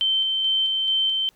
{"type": "tone with tremolo", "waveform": "sine", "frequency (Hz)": 3103, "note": "G7", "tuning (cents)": -18, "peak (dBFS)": -18, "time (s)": [0.01, 1.29], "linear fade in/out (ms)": 0, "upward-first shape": "square", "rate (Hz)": 2.3, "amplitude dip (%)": 25, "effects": ["pink hiss -61 dBFS RMS until 1.35 s"]}